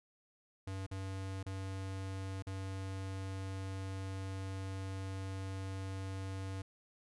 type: tone with dropouts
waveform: square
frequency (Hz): 96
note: G2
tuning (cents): -36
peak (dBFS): -40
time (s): 0.67-6.62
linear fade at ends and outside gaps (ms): 5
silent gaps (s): 0.865-0.912 / 1.43-1.462 / 2.424-2.468
effects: resampled to 24000 Hz